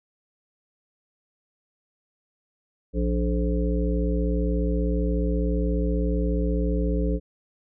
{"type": "harmonic tone with a mistuned harmonic", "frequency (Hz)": 58.27, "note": "A#1", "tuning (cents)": 0, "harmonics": [1, 3, 5, 7, 9], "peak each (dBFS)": [-23, -28, -30, -31, -33], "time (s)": [2.93, 7.2], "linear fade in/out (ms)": 50, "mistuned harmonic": 7, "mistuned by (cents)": 90, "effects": []}